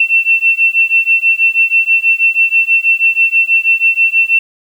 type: beating tone pair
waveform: sine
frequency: 2692 / 2698.2 Hz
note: E7 / E7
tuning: +36 / +40 cents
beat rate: 6.2 Hz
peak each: -11 dBFS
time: 0-4.39 s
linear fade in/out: 5 ms
effects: 7-bit